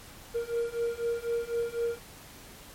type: beating tone pair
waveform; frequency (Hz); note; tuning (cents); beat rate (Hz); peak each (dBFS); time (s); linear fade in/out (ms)
triangle; 466.2 / 470.2; A#4 / A#4; 0 / +15; 4; -30 / -29; 0.34-1.99; 20
effects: pink hiss -49 dBFS RMS until 2.74 s + MP3 64 kbps